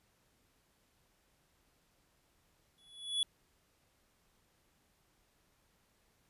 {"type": "tone with exponential growth", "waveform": "square", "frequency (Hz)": 3400, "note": "G#7", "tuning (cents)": 40, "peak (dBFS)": -28, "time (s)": [2.78, 3.23], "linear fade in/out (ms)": 1, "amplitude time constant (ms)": 97, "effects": ["pink hiss -73 dBFS RMS until 6.29 s", "resampled to 32000 Hz"]}